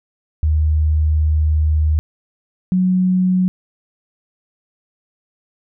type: tone pair in turn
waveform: sine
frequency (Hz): 77.1 / 184.12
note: D#2 / F#3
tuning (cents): -15 / -8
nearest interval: octave + minor third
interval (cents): 1507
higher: second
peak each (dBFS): -12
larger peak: neither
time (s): 0.43-1.99 / 2.72-3.48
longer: first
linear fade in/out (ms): 0
effects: none